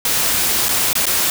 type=noise with dropouts; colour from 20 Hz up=white; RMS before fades=-17 dBFS; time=0.05-1.3 s; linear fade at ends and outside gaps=2 ms; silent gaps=0.685-0.69 / 0.931-0.953 / 1.056-1.066 s; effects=none